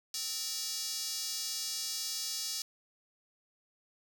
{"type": "tone with high-pass filter", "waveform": "square", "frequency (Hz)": 259.1, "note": "C4", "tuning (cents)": -17, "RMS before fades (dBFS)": -37, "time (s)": [0.14, 2.62], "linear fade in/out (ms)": 2, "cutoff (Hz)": 5100, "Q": 2.5, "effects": ["9-bit"]}